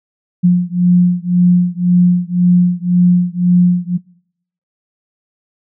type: beating tone pair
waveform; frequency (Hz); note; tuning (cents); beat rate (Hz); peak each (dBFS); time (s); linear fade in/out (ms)
sine; 176.9 / 178.8; F3 / F3; +23 / +41; 1.9; -11; 0.43-3.98; 20
effects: noise-tail reverb RT60 0.7 s tail -24 dB re dry